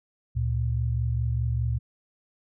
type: tone pair together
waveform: sine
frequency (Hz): 71.61 / 116.54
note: D2 / A#2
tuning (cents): -43 / 0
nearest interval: minor sixth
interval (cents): 843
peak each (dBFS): -27 / -25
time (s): 0.35-1.79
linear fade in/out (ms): 20
effects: none